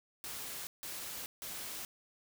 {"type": "noise bursts", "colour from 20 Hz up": "white", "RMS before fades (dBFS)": -43, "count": 3, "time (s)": [0.24, 1.85], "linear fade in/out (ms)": 0, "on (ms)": 430, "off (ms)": 160, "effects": []}